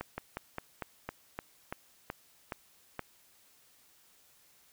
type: slowing click train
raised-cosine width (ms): 0.5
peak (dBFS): -21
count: 11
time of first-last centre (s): 0.01-2.993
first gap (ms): 170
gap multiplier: 1.12
effects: white hiss -64 dBFS RMS until 4.72 s